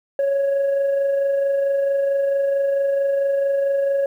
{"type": "tone with amplitude modulation", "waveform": "sine", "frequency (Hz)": 554.4, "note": "C#5", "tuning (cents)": 0, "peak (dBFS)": -13, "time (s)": [0.19, 4.06], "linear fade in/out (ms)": 2, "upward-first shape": "sine", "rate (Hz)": 24.5, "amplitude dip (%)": 35, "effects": ["tanh soft clip ceiling -15 dBFS", "9-bit"]}